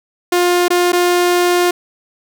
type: tone with dropouts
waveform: sawtooth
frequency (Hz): 353.9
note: F4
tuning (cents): +23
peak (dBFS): -7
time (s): 0.32-1.71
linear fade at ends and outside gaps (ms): 5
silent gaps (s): 0.682-0.703 / 0.921-0.93
effects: none